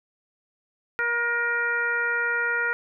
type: harmonic tone with a mistuned harmonic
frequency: 474.6 Hz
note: A#4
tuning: 31 cents sharp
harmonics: 1 / 2 / 3 / 4 / 5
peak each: -33 / -35 / -24 / -28 / -36 dBFS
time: 0.99-2.73 s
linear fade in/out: 0 ms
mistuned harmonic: 4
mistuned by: -21 cents
effects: none